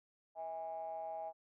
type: ring-modulated tone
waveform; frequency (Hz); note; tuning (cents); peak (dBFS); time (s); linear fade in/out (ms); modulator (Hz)
triangle; 87; F2; -6; -35; 0.35-1.33; 50; 732
effects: tanh soft clip ceiling -31 dBFS